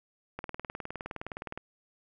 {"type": "click train", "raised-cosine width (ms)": 0.5, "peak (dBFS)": -22, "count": 24, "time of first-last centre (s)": [0.39, 1.576], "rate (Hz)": 19.4, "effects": []}